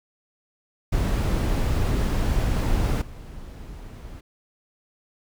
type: noise with level steps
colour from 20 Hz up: brown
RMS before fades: -22 / -39 dBFS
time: 0.92-4.21 s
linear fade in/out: 10 ms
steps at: 3.01 s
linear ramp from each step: 10 ms
effects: none